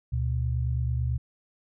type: tone pair together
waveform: sine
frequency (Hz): 72.33 / 121.4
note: D2 / B2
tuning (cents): -26 / -29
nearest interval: major sixth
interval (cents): 897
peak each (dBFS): -27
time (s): 0.12-1.18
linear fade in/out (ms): 10
effects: none